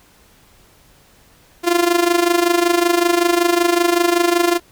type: tone with amplitude modulation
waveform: sawtooth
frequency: 346.3 Hz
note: F4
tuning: 15 cents flat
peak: -6 dBFS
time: 1.63-4.6 s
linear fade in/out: 50 ms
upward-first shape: sine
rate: 25.3 Hz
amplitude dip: 75%
effects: pink hiss -51 dBFS RMS until 4.71 s